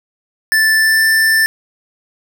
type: tone with pitch glide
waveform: square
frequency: 1760 to 1774.3 Hz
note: A6 to A6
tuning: 0 to +14 cents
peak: -10 dBFS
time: 0.52-1.46 s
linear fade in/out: 0 ms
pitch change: +14 cents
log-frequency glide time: 0.75-1.05 s
effects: 7-bit